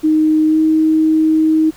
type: tone with pitch glide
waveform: sine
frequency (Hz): 311.1 to 315.1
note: D#4 to D#4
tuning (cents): 0 to +22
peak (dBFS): -9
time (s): 0.03-1.71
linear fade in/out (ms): 20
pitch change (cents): +22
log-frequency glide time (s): 0.48-0.58
effects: pink hiss -43 dBFS RMS until 1.76 s